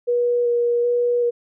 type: tone with vibrato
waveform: sine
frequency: 480.1 Hz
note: B4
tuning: 49 cents flat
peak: -16 dBFS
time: 0.07-1.31 s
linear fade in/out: 20 ms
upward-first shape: square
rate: 1.3 Hz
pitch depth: 11 cents each way
effects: none